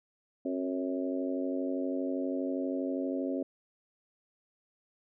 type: harmonic tone with a mistuned harmonic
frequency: 92.5 Hz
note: F#2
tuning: in tune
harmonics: 3 / 4 / 5 / 6 / 7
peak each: -32 / -38 / -41 / -38 / -42 dBFS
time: 0.45-3.43 s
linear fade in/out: 5 ms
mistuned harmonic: 3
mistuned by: -45 cents
effects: none